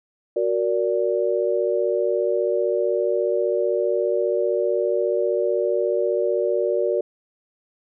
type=chord; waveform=sine; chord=Gb augmented; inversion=none; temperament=equal with one note detuned; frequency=370 / 466.2 / 581.3 Hz; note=Gb4 / Bb4 / D5; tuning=0 / 0 / -18 cents; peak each=-23 dBFS; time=0.36-7.01 s; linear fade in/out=5 ms; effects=none